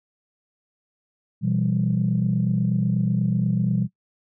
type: chord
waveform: sine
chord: E minor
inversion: second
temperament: equal with one note detuned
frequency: 123.47 / 167.79 / 196 Hz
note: B2 / E3 / G3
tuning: 0 / +31 / 0 cents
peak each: -23 dBFS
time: 1.41-3.88 s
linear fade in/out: 50 ms
effects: noise-tail reverb RT60 0.1 s tail -19 dB re dry + tanh soft clip ceiling -11 dBFS